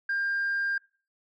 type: tone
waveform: sine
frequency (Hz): 1600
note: G6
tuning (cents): +35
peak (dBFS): -24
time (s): 0.09-0.78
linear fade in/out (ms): 5
effects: noise-tail reverb RT60 0.4 s tail -23 dB re dry + tanh soft clip ceiling -23 dBFS